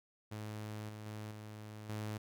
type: tone with level steps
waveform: sawtooth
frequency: 106.8 Hz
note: G#2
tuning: 49 cents sharp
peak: -38 / -42 / -39 / -43 / -35 dBFS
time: 0.31-2.18 s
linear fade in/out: 10 ms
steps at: 0.89 / 1.06 / 1.31 / 1.89 s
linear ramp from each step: 2 ms
effects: none